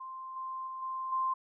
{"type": "tone with level steps", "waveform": "sine", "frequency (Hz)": 1046.5, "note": "C6", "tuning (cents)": 0, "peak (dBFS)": [-40, -36, -38, -34, -28], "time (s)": [0, 1.34], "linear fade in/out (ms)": 10, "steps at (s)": [0.36, 0.67, 0.82, 1.12], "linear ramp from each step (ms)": 5, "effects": []}